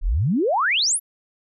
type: exponential sweep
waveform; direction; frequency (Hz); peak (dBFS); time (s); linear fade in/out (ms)
sine; up; 30.2 to 12000; -17; 0.01-1; 50
effects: none